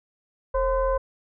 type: tone with frequency modulation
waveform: sine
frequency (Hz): 534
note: C5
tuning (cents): +35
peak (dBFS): -20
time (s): 0.54-0.98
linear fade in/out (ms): 10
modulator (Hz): 492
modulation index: 0.95
effects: none